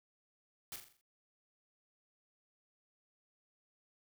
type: noise with echo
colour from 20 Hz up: white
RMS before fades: -44 dBFS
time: 0.72-0.76 s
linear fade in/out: 2 ms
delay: 42 ms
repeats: 6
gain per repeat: -6 dB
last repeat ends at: 1.012 s
effects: none